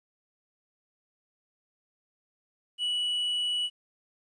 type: tone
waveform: triangle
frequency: 2944 Hz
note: F#7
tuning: 9 cents flat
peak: -25 dBFS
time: 2.78-3.7 s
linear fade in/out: 50 ms
effects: resampled to 22050 Hz + 11-bit